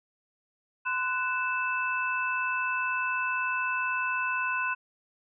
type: tone cluster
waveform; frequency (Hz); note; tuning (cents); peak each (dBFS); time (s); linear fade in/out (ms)
sine; 1023 / 1487 / 2631; C6 / F#6 / E7; -39 / +8 / -4; -31 / -30 / -32; 0.85-4.75; 20
effects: none